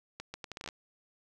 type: accelerating click train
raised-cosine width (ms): 0.2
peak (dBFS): -23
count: 10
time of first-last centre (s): 0.2-0.688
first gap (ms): 140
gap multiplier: 0.73
effects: none